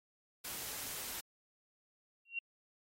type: noise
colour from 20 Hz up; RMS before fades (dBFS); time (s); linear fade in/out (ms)
white; -43; 0.44-1.21; 10
type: tone with exponential growth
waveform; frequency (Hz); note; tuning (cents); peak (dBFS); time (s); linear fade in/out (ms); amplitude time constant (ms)
sine; 2749; F7; -28; -32; 2.25-2.39; 5; 29
effects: AAC 48 kbps